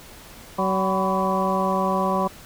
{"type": "harmonic tone with a mistuned harmonic", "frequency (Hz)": 189.5, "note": "F#3", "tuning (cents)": 42, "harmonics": [1, 2, 3, 4, 5, 6], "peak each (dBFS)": [-25, -29, -26, -28, -25, -28], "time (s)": [0.58, 2.28], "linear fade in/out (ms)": 10, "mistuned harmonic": 5, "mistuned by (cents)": 86, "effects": ["pink hiss -44 dBFS RMS until 2.45 s"]}